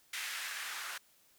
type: noise with band-pass filter sweep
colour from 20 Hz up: blue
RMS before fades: -41 dBFS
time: 0.13-0.98 s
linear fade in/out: 5 ms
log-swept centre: 2000 to 1300 Hz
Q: 1.7
effects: white hiss -67 dBFS RMS until 1.38 s